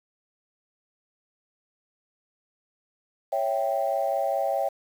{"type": "chord", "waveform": "sine", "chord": "C# diminished", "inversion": "none", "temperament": "equal", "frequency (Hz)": [554.4, 659.3, 784], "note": ["C#5", "E5", "G5"], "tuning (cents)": [0, 0, 0], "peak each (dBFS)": [-27, -27, -27], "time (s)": [3.32, 4.69], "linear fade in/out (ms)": 10, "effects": ["tanh soft clip ceiling -14 dBFS", "8-bit"]}